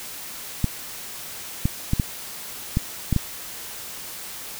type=clicks; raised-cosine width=5 ms; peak=-7 dBFS; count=7; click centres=0.643 / 1.655 / 1.934 / 1.998 / 2.771 / 3.127 / 3.163 s; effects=white hiss -36 dBFS RMS until 4.59 s